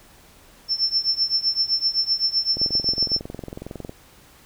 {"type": "tone with tremolo", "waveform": "sine", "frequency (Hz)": 5360, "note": "E8", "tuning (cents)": 28, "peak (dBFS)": -15, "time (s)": [0.68, 3.2], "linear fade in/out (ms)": 50, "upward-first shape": "triangle", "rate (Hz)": 7.8, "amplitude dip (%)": 95}
{"type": "click train", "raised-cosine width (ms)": 2, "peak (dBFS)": -19, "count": 30, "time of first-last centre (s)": [2.57, 3.894], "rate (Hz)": 21.9}
{"effects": ["pink hiss -51 dBFS RMS until 4.45 s"]}